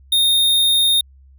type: tone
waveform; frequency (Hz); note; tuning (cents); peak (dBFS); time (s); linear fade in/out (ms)
square; 3684; A#7; -21; -13; 0.12-1.01; 5
effects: added 67 Hz sine -44 dBFS peak until 1.38 s